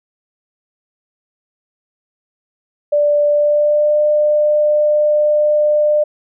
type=tone with pitch glide; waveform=sine; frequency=587.3 to 599.3 Hz; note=D5 to D5; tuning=0 to +35 cents; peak=-10 dBFS; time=2.92-6.04 s; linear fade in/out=10 ms; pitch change=+35 cents; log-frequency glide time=3.27-3.97 s; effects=none